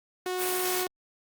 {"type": "tone", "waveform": "sawtooth", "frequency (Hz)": 366.1, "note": "F#4", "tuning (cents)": -18, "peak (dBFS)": -25, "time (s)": [0.26, 0.87], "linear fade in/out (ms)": 2}
{"type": "high-pass noise", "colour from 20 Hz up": "white", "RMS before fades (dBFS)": -31, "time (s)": [0.37, 0.86], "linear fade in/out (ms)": 50, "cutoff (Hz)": 220, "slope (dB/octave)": 12}
{"effects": ["Opus 32 kbps"]}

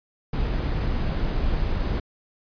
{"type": "noise", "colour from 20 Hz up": "brown", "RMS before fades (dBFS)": -24, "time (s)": [0.33, 2], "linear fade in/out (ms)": 5, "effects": ["resampled to 11025 Hz"]}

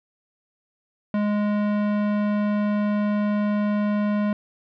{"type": "tone with tanh clipping", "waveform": "sine", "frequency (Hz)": 207.7, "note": "G#3", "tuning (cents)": 0, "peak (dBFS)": -22, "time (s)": [1.14, 4.33], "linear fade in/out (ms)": 2, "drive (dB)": 18, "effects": []}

